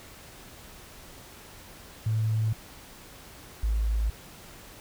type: tone pair in turn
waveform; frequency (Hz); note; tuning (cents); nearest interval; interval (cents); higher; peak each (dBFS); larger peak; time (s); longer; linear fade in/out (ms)
sine; 110 / 54.18; A2 / A1; 0 / -26; octave; 1226; first; -23; neither; 2.06-2.53 / 3.63-4.1; neither; 5
effects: pink hiss -48 dBFS RMS until 4.8 s